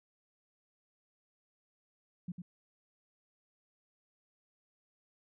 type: tone with echo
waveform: sine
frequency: 177.6 Hz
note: F3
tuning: 29 cents sharp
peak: -36 dBFS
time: 2.28-2.32 s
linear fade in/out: 5 ms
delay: 100 ms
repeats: 1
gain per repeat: -5 dB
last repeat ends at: 2.42 s
effects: none